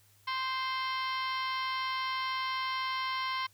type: harmonic tone with a mistuned harmonic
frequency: 522 Hz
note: C5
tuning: 4 cents flat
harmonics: 2 / 3 / 4 / 5 / 6 / 7 / 8 / 9 / 10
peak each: -33 / -43 / -38 / -48 / -41 / -50 / -44 / -50 / -49 dBFS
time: 0.27-3.47 s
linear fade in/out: 10 ms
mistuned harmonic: 10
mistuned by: +58 cents
effects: added 101 Hz sine -65 dBFS peak until 3.53 s + white hiss -65 dBFS RMS until 3.53 s